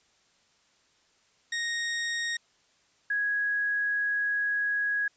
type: tone pair in turn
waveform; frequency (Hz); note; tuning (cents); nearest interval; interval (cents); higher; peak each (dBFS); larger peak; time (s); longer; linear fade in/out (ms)
sawtooth / sine; 1864.7 / 1661.3; A#6 / G#6; 0 / 0; major second; 200; first; -25; neither; 1.52-2.37 / 3.1-5.08; second; 5
effects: white hiss -66 dBFS RMS until 5.16 s + resampled to 16000 Hz